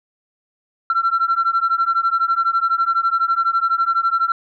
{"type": "beating tone pair", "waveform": "sine", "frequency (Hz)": [1349, 1361], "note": ["E6", "F6"], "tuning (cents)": [40, -45], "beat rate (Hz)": 12, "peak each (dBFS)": [-17, -17], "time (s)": [0.9, 4.32], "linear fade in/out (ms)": 2, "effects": ["tanh soft clip ceiling -10 dBFS"]}